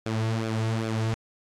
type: tone with flanger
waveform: sawtooth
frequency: 111.6 Hz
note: A2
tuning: 25 cents sharp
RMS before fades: -27 dBFS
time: 0.06-1.14 s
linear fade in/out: 0 ms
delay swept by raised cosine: 1 to 4 ms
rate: 2.5 Hz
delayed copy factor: -0.65
effects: low-pass 7000 Hz 12 dB/octave + AAC 64 kbps